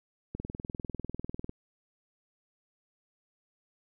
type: click train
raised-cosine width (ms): 3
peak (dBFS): -23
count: 24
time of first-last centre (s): 0.35-1.494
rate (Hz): 20.1
effects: none